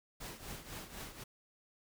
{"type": "noise with tremolo", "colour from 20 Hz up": "pink", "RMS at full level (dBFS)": -44, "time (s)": [0.2, 1.24], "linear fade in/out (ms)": 10, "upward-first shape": "triangle", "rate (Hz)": 4, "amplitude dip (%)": 75, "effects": []}